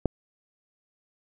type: click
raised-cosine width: 2 ms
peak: -9 dBFS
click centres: 0.057 s
effects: none